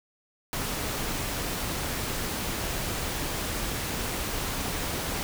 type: noise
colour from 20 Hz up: pink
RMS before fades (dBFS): -31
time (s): 0.53-5.23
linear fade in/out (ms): 0
effects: none